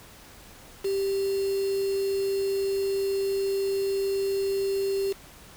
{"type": "tone with quantisation", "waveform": "sine", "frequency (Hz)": 392, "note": "G4", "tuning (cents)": 0, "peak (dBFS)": -24, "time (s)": [0.84, 5.13], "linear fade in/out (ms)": 10, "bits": 6, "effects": ["pink hiss -49 dBFS RMS until 5.56 s"]}